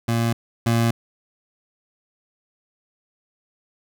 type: tone pair in turn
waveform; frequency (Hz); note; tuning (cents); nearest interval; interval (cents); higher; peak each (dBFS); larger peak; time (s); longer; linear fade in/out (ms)
25% pulse; 115.9 / 115.9; A#2 / A#2; -10 / -10; unison; 0; neither; -15 / -13; second; 0.08-0.33 / 0.66-0.91; neither; 5
effects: none